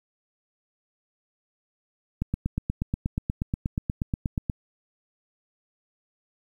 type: click train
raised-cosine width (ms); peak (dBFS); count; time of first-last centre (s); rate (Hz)
5; -13; 20; 2.22-4.498; 8.34
effects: 9-bit